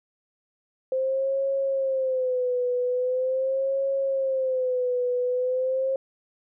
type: tone with vibrato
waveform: sine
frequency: 519 Hz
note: C5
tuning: 14 cents flat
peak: -22 dBFS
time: 0.92-5.96 s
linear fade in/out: 2 ms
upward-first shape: sine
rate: 0.42 Hz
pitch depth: 85 cents each way
effects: none